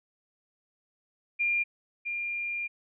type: tone pair in turn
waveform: sine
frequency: 2400 / 2400 Hz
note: D7 / D7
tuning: +37 / +37 cents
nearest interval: unison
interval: 0 cents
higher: neither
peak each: -24 / -30 dBFS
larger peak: first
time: 1.39-1.64 / 2.05-2.68 s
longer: second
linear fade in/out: 20 ms
effects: none